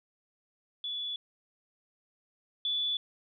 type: tone pair in turn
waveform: sine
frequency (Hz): 3432 / 3456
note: A7 / A7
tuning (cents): -44 / -32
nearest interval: unison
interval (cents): 12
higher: second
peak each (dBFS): -33 / -28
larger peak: second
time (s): 0.84-1.16 / 2.65-2.97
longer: neither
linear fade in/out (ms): 2
effects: none